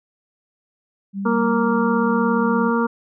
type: tone with vibrato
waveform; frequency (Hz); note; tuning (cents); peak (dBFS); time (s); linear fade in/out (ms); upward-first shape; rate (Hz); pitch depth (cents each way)
sine; 196; G3; 0; -23; 1.13-2.72; 50; triangle; 2.5; 14
type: harmonic tone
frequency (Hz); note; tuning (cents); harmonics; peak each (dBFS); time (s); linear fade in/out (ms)
233.1; A#3; 0; 1 / 2 / 4 / 5 / 6; -19 / -22 / -25 / -26 / -27; 1.25-2.87; 10
effects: none